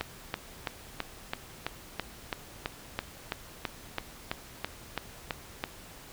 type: click train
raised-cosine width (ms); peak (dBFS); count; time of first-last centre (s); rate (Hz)
0.3; -14; 18; 0.01-5.639; 3.02
effects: pink hiss -49 dBFS RMS until 6.12 s